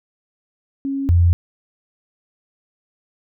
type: tone pair in turn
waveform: sine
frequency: 274.2 / 86.37 Hz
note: C#4 / F2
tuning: -19 / -19 cents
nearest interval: octave + minor sixth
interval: 2000 cents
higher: first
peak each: -20 / -10 dBFS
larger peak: second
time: 0.85-1.09 / 1.09-1.33 s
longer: neither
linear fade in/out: 0 ms
effects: none